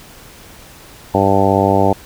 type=harmonic tone; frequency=97.9 Hz; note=G2; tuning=2 cents flat; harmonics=1 / 2 / 3 / 4 / 5 / 6 / 7 / 8 / 9; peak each=-19 / -19 / -19 / -19 / -19 / -19 / -19 / -19 / -19 dBFS; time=1.14-1.93 s; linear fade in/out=5 ms; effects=pink hiss -40 dBFS RMS until 2.05 s